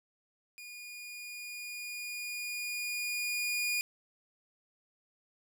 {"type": "tone with level ramp", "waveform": "sawtooth", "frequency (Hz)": 2440, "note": "D#7", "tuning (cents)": -34, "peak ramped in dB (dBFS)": [-42, -26], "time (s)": [0.58, 3.81], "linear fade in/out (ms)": 0, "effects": []}